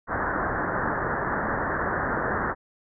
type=low-pass noise; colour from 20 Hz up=white; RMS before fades=-27 dBFS; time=0.07-2.55 s; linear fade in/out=50 ms; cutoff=1800 Hz; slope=96 dB/octave; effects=none